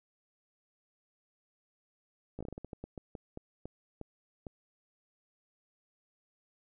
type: slowing click train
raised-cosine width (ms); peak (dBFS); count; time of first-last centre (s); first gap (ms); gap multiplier
2; -28; 16; 2.39-4.468; 16; 1.27
effects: none